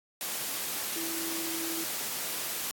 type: tone in noise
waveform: sine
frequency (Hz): 329.6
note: E4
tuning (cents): 0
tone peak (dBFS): -36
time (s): 0.96-1.84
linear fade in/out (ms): 0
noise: white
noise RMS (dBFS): -34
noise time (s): 0.21-2.71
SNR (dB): -5
effects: high-pass 150 Hz 12 dB/octave + AAC 64 kbps